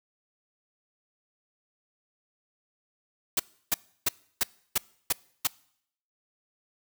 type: noise bursts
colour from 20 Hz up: white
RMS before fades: -24 dBFS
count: 7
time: 3.37-5.472 s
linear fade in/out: 5 ms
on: 26 ms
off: 320 ms
effects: noise-tail reverb RT60 0.7 s tail -24 dB re dry